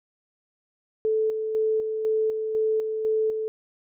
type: tone with tremolo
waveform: sine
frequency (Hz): 437.3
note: A4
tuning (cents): -11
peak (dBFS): -20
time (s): 1.05-3.48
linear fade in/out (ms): 0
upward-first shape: square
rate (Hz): 2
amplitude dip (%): 45
effects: none